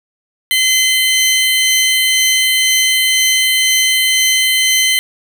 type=tone pair together; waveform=sawtooth; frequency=2052 / 3079 Hz; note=C7 / G7; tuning=-34 / -32 cents; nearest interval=perfect fifth; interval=702 cents; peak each=-10 dBFS; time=0.51-4.99 s; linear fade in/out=0 ms; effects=none